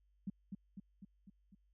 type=tone with echo; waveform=sine; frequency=194.9 Hz; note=G3; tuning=10 cents flat; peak=-37 dBFS; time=0.27-0.3 s; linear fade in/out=5 ms; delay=250 ms; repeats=5; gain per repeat=-4 dB; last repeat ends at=1.55 s; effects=added 50 Hz sine -70 dBFS peak until 1.73 s